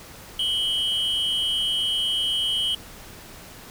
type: tone pair together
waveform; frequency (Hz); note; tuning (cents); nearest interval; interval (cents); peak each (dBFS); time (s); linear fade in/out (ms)
triangle; 2976 / 3204; F#7 / G7; +9 / +37; minor second; 128; -23; 0.39-2.75; 5
effects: pink hiss -43 dBFS RMS until 3.7 s